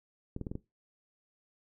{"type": "clicks", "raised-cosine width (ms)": 3, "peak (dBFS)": -24, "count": 5, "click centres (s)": [0.364, 0.413, 0.468, 0.515, 0.554], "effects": ["noise-tail reverb RT60 0.2 s tail -18 dB re dry"]}